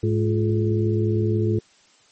harmonic tone with a mistuned harmonic, 106.7 Hz, G#2, 47 cents sharp, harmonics 1 / 2 / 3 / 4, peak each -20 / -27 / -24 / -27 dBFS, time 0.03-1.59 s, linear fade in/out 5 ms, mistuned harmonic 3, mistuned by +140 cents, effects white hiss -56 dBFS RMS until 2.11 s + MP3 32 kbps

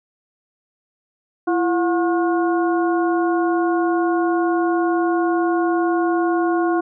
harmonic tone with a mistuned harmonic, 360 Hz, F#4, 47 cents flat, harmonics 1 / 2 / 3 / 4, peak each -17 / -23 / -27 / -29 dBFS, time 1.47-6.81 s, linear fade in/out 10 ms, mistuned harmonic 1, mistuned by -110 cents, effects none

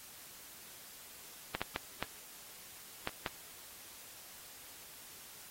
clicks, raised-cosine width 0.3 ms, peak -18 dBFS, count 6, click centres 1.55 / 1.616 / 1.761 / 2.026 / 3.074 / 3.262 s, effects white hiss -53 dBFS RMS until 5.5 s + AAC 48 kbps

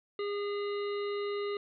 harmonic tone with a mistuned harmonic, 407.8 Hz, G#4, 32 cents flat, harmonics 1 / 3 / 5 / 7 / 9 / 10, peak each -32 / -42 / -46 / -49 / -51 / -52 dBFS, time 0.19-1.57 s, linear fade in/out 2 ms, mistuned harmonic 9, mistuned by +23 cents, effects none

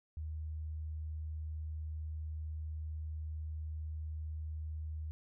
sine tone, 77.78 Hz, D#2, in tune, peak -38 dBFS, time 0.17-5.11 s, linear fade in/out 0 ms, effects none

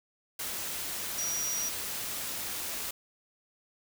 sine tone in noise, 5770 Hz, F#8, 44 cents flat, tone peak -31 dBFS, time 1.18-1.69 s, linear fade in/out 5 ms, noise white, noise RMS -36 dBFS, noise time 0.39-2.91 s, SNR +2 dB, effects none

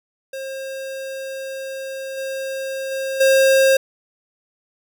square tone with level steps, 535 Hz, C5, 38 cents sharp, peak -28 / -25 / -23 / -12 dBFS, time 0.33-3.77 s, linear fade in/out 5 ms, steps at 2.17 / 2.91 / 3.2 s, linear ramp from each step 10 ms, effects none

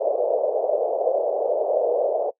pink band-pass noise, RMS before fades -22 dBFS, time 0-2.31 s, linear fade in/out 20 ms, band 480 to 650 Hz, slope 48 dB/octave, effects noise-tail reverb RT60 0.1 s tail -21 dB re dry

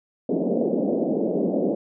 pink band-pass noise, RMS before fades -23 dBFS, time 0.29-1.75 s, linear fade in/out 5 ms, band 190 to 620 Hz, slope 48 dB/octave, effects none

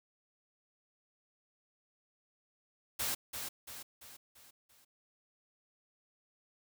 white noise with echo, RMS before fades -35 dBFS, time 2.99-3.15 s, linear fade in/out 10 ms, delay 340 ms, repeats 5, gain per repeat -6 dB, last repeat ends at 4.85 s, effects none

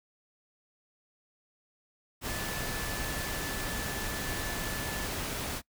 sine tone in noise, 1741 Hz, A6, 19 cents flat, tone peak -41 dBFS, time 2.26-5.09 s, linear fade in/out 50 ms, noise pink, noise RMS -35 dBFS, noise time 2.21-5.62 s, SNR -9 dB, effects noise-tail reverb RT60 0.1 s tail -22 dB re dry

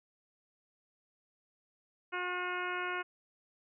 harmonic tone, 359.8 Hz, F#4, 48 cents flat, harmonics 1 / 2 / 3 / 4 / 5 / 6 / 7 / 8, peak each -41 / -44 / -40 / -38 / -46 / -44 / -45 / -49 dBFS, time 2.12-3.03 s, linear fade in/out 20 ms, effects none

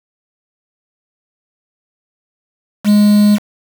triangle tone with quantisation, 207.7 Hz, G#3, in tune, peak -4 dBFS, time 2.84-3.39 s, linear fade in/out 50 ms, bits 4, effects none

